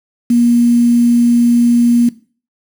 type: tone with quantisation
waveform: sine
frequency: 238.3 Hz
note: A#3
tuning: 38 cents sharp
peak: -7 dBFS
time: 0.3-2.09 s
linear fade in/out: 5 ms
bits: 5
effects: noise-tail reverb RT60 0.4 s tail -18 dB re dry